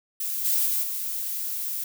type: noise with level steps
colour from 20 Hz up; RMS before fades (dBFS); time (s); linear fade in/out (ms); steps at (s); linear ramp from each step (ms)
violet; -29 / -23 / -25 / -30; 0.2-1.84; 5; 0.44 / 0.65 / 0.82; 20
effects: none